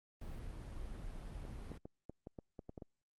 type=noise; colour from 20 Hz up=brown; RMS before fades=-46 dBFS; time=0.21-1.78 s; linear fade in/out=5 ms
type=clicks; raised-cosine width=2 ms; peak=-34 dBFS; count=10; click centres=1.452 / 1.717 / 1.855 / 2.096 / 2.271 / 2.388 / 2.592 / 2.694 / 2.778 / 2.822 s
effects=Opus 32 kbps